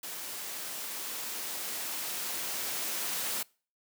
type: noise with level ramp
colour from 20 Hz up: white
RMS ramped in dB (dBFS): -40 to -33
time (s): 0.03-3.43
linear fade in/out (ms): 5
effects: noise-tail reverb RT60 0.4 s tail -25 dB re dry + high-pass 200 Hz 12 dB/octave